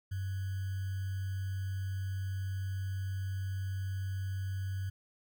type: tone with sample-and-hold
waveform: sine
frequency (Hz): 95.7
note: G2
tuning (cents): -41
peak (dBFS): -33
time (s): 0.11-4.9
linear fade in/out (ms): 10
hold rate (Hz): 1575
effects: none